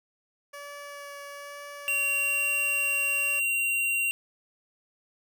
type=tone with vibrato; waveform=15% pulse; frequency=572 Hz; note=D5; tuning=46 cents flat; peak=-33 dBFS; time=0.53-3.4 s; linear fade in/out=10 ms; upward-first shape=sine; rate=1.1 Hz; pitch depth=10 cents each way
type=tone; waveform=square; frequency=2758 Hz; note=F7; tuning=22 cents flat; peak=-25 dBFS; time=1.88-4.11 s; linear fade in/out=0 ms
effects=none